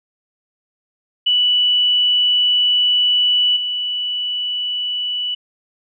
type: tone with level steps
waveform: sine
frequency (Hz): 2960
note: F#7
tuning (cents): 0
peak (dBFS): -12 / -19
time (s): 1.26-5.35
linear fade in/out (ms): 10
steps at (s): 3.56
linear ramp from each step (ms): 10
effects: none